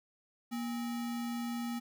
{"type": "tone with sample-and-hold", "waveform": "sine", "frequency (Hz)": 237.3, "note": "A#3", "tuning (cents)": 31, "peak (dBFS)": -34, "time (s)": [0.51, 1.8], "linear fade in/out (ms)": 20, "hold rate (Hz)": 1050, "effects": []}